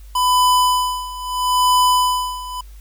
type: tone with tremolo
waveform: square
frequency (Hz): 1000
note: B5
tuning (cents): +21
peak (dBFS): -12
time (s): 0.15-2.61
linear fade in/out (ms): 5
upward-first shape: sine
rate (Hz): 0.76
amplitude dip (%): 85
effects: added 50 Hz sine -36 dBFS peak until 2.8 s + white hiss -53 dBFS RMS until 2.8 s